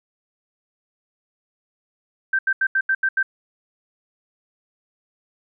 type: tone bursts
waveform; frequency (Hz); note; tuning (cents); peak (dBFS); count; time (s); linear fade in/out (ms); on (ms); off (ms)
sine; 1562; G6; -7; -16; 7; 2.33-3.229; 5; 59; 81
effects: none